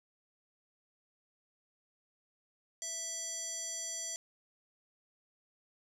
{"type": "tone with band-pass filter", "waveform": "square", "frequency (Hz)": 660, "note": "E5", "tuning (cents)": 2, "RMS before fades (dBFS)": -40, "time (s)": [2.82, 4.16], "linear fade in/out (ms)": 0, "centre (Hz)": 6700, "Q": 9, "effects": []}